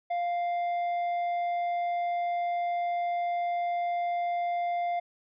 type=tone with tanh clipping; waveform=triangle; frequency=698.5 Hz; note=F5; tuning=in tune; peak=-28 dBFS; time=0.1-5 s; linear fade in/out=10 ms; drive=10 dB; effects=none